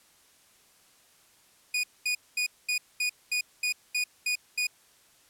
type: tone bursts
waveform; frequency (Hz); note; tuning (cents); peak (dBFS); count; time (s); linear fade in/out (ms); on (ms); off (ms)
sawtooth; 2465; D#7; -17; -22; 10; 1.74-4.67; 5; 95; 220
effects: white hiss -61 dBFS RMS until 5.29 s + low-pass 12000 Hz 12 dB/octave